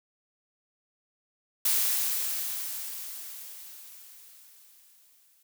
blue noise with exponential decay, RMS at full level -24 dBFS, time 1.65-5.43 s, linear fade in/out 5 ms, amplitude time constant 820 ms, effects none

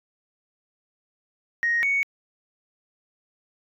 sine tone pair in turn, 1872 / 2226 Hz, A#6 / C#7, +7 / +7 cents, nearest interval minor third, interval 300 cents, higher second, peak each -19 dBFS, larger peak neither, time 1.63-1.83 / 1.83-2.03 s, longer neither, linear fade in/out 0 ms, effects tanh soft clip ceiling -15 dBFS

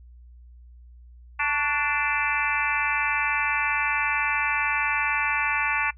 harmonic tone with a mistuned harmonic, 293.7 Hz, D4, in tune, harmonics 3 / 4 / 5 / 6 / 7 / 8 / 9, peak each -30 / -30 / -30 / -30 / -30 / -30 / -30 dBFS, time 1.39-5.91 s, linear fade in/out 10 ms, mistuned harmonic 4, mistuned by -65 cents, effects noise-tail reverb RT60 0.1 s tail -20 dB re dry + added 60 Hz sine -45 dBFS peak until 5.97 s

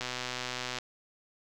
click train, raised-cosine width 0.2 ms, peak -17 dBFS, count 98, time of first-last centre 0.01-0.786 s, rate 125 Hz, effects none

